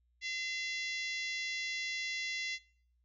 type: harmonic tone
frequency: 683 Hz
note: F5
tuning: 39 cents flat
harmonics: 3 / 4 / 5 / 6 / 7 / 8 / 9 / 10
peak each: -37 / -44 / -45 / -46 / -48 / -50 / -50 / -56 dBFS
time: 0.21-2.59 s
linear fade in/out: 50 ms
effects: noise-tail reverb RT60 0.6 s tail -22 dB re dry + added 60 Hz sine -70 dBFS peak until 3.04 s